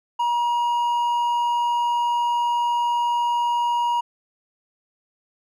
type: tone with hard clipping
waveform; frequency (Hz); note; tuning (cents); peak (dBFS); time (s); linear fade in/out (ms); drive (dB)
triangle; 954; A#5; +40; -20; 0.19-4.01; 10; 7
effects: none